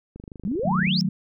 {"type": "click train", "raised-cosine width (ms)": 3, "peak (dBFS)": -26, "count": 19, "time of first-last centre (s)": [0.16, 0.871], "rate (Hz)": 25.3}
{"type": "exponential sweep", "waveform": "sine", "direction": "up", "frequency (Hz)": [174.61, 5530], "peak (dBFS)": -23, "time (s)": [0.45, 1.01], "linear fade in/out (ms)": 0}
{"type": "chord", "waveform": "sine", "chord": "D# diminished", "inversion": "none", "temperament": "equal", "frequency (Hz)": [155.56, 185, 220], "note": ["D#3", "F#3", "A3"], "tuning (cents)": [0, 0, 0], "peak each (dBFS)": [-27, -22, -28], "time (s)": [0.65, 1.09], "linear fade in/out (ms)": 5}
{"effects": []}